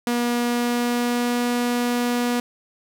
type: tone with pitch glide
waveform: sawtooth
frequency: 240.1 to 242.3 Hz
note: B3 to B3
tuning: -49 to -33 cents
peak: -16 dBFS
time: 0.07-2.4 s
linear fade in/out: 2 ms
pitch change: +16 cents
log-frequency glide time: 0.4-1.47 s
effects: none